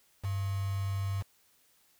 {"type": "tone with quantisation", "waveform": "sine", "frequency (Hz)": 98, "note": "G2", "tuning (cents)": 0, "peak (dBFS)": -30, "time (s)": [0.23, 1.23], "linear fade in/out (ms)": 20, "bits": 7, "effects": ["white hiss -67 dBFS RMS until 1.99 s"]}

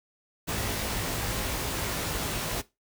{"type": "noise with comb filter", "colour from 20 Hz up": "pink", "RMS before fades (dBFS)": -31, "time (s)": [0.47, 2.62], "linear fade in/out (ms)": 20, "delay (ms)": 19, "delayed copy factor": 0.6, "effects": ["noise-tail reverb RT60 0.2 s tail -17 dB re dry"]}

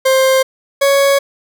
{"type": "tone pair in turn", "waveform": "40% pulse", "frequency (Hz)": [527, 556.1], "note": ["C5", "C#5"], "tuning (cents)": [12, 5], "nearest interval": "minor second", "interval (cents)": 93, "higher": "second", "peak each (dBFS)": -8, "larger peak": "neither", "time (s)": [[0.05, 0.43], [0.81, 1.19]], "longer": "neither", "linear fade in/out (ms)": 10, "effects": []}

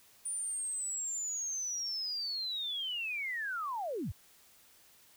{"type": "linear sweep", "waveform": "sine", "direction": "down", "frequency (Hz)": [9400, 54.7], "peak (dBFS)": -34, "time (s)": [0.25, 4.12], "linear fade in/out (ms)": 10, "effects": ["white hiss -62 dBFS RMS until 5.16 s"]}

